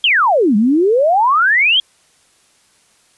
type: exponential two-way sweep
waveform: sine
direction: down then up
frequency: 3322 to 198.6 to 3322 Hz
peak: -9 dBFS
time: 0.04-1.8 s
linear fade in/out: 2 ms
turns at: 0.56 s
effects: white hiss -54 dBFS RMS until 3.17 s + resampled to 24000 Hz